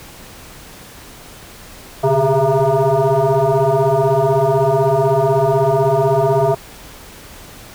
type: tone with frequency modulation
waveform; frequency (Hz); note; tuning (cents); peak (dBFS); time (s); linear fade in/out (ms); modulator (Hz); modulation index
sine; 126.5; B2; +42; -11; 2.03-6.55; 10; 269; 2.9
effects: pink hiss -38 dBFS RMS until 7.74 s